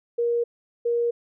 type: tone pair in turn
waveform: sine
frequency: 472.5 / 472.5 Hz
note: A#4 / A#4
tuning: +23 / +23 cents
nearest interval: unison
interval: 0 cents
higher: neither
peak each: -20 dBFS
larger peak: neither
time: 0.18-0.44 / 0.85-1.11 s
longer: neither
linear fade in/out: 10 ms
effects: none